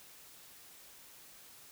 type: silence
effects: white hiss -56 dBFS RMS until 1.71 s